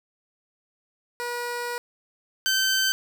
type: tone pair in turn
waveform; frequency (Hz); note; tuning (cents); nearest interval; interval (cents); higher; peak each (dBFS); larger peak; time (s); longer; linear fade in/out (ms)
15% pulse; 482.2 / 1543.8; B4 / G6; -41 / -27; octave + minor sixth; 2014; second; -22 / -14; second; 1.2-1.78 / 2.46-2.92; first; 0
effects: none